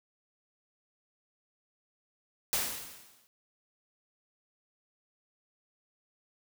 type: noise with exponential decay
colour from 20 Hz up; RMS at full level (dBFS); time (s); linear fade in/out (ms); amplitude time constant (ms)
white; -28; 2.53-3.27; 0; 160
effects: none